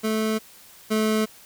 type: tone pair in turn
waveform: 25% pulse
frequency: 218.4 / 217 Hz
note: A3 / A3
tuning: -13 / -24 cents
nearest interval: unison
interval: 11 cents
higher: first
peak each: -18 / -16 dBFS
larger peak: second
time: 0.03-0.39 / 0.9-1.26 s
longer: neither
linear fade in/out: 20 ms
effects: white hiss -49 dBFS RMS until 1.45 s

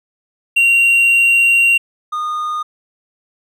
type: tone pair in turn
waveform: triangle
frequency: 2757 / 1225.8 Hz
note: F7 / D#6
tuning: -23 / -26 cents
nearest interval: octave + major second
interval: 1403 cents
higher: first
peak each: -7 / -16 dBFS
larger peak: first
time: 0.56-1.78 / 2.12-2.63 s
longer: first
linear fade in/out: 10 ms
effects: none

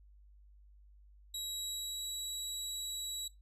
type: tone with pitch glide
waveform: 25% pulse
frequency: 3866 to 3893 Hz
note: B7 to B7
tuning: -38 to -26 cents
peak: -33 dBFS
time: 1.34-3.28 s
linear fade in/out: 5 ms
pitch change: +12 cents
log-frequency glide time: 1.45-2.08 s
effects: noise-tail reverb RT60 0.2 s tail -19 dB re dry + added 50 Hz sine -57 dBFS peak until 3.41 s

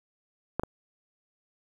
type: clicks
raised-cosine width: 1 ms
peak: -13 / -17 dBFS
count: 2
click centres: 0.596 / 0.635 s
effects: 8-bit

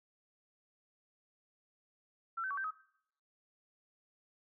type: tone with pitch steps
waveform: sine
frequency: 1347 / 1536 / 1130 / 1560 / 1270 Hz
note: E6 / G6 / C#6 / G6 / D#6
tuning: +37 / -36 / +33 / -9 / +35 cents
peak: -35 dBFS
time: 2.37-2.71 s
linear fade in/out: 10 ms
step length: 68 ms
effects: noise-tail reverb RT60 0.7 s tail -20 dB re dry

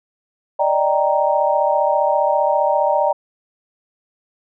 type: chord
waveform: sine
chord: Eb major seventh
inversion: third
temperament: equal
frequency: 587.3 / 622.3 / 784 / 932.3 Hz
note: D5 / Eb5 / G5 / Bb5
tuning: 0 / 0 / 0 / 0 cents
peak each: -18 / -21 / -20 / -19 dBFS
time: 0.59-3.13 s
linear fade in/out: 10 ms
effects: none

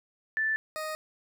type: tone pair in turn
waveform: sine / 20% pulse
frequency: 1760 / 622.3 Hz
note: A6 / D#5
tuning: 0 / 0 cents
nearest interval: octave + tritone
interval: 1800 cents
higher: first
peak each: -25 / -28 dBFS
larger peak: first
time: 0.37-0.56 / 0.76-0.95 s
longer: neither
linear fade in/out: 0 ms
effects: none

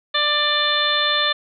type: harmonic tone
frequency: 592 Hz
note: D5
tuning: 14 cents sharp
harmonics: 1 / 2 / 3 / 4 / 5 / 6 / 7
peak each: -27 / -24 / -23 / -31 / -28 / -20 / -27 dBFS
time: 0.14-1.33 s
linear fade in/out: 10 ms
effects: none

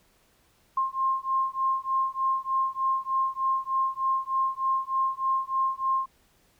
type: beating tone pair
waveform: sine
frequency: 1060 / 1063.3 Hz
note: C6 / C6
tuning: +22 / +28 cents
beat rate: 3.3 Hz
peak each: -27 dBFS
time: 0.77-6.06 s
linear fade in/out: 5 ms
effects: pink hiss -64 dBFS RMS until 6.59 s

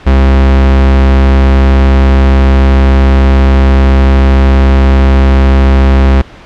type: tone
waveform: 45% pulse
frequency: 66.9 Hz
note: C2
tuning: 39 cents sharp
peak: -3 dBFS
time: 0.06-6.22 s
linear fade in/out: 10 ms
effects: pink hiss -33 dBFS RMS until 6.45 s + low-pass 3000 Hz 12 dB/octave

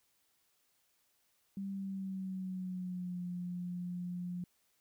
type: tone with pitch glide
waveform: sine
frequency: 196 to 177.67 Hz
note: G3 to F3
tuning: 0 to +30 cents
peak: -37 dBFS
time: 1.57-4.44 s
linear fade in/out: 2 ms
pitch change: -170 cents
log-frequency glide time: 1.7-3.22 s
effects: white hiss -75 dBFS RMS until 4.8 s

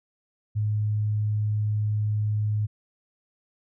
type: tone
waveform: sine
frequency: 105.9 Hz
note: G#2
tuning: 34 cents sharp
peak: -22 dBFS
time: 0.55-2.67 s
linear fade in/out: 20 ms
effects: none

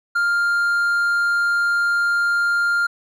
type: tone with hard clipping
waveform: triangle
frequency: 1400 Hz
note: F6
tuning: 4 cents sharp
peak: -17 dBFS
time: 0.15-2.87 s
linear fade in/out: 10 ms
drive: 6 dB
effects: none

